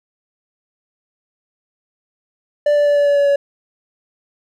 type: tone with pitch steps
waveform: triangle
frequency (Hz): 587.3 / 583.6 / 579.9 / 576.2 / 572.6 / 568.9 / 565.3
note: D5 / D5 / D5 / D5 / D5 / C#5 / C#5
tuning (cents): 0 / -11 / -22 / -33 / -44 / +45 / +34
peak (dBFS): -9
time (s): 2.66-3.36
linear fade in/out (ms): 5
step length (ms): 100
effects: none